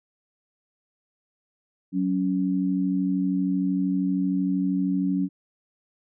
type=tone pair together; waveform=sine; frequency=186.4 / 279.3 Hz; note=F#3 / C#4; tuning=+13 / +13 cents; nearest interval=perfect fifth; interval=700 cents; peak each=-24 dBFS; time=1.92-5.29 s; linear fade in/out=50 ms; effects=none